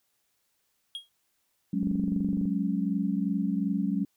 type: tone with exponential decay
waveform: triangle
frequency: 3273 Hz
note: G#7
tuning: 26 cents flat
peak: -29 dBFS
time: 0.95-1.09 s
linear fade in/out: 1 ms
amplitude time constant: 29 ms
type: chord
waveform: sine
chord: F# suspended second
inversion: none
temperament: equal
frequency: 185 / 207.7 / 277.2 Hz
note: F#3 / G#3 / C#4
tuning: 0 / 0 / 0 cents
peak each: -29 / -29 / -31 dBFS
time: 1.73-4.05 s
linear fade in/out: 5 ms
type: click train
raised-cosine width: 3 ms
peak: -26 dBFS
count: 16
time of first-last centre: 1.83-2.455 s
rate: 24 Hz
effects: white hiss -74 dBFS RMS until 4.16 s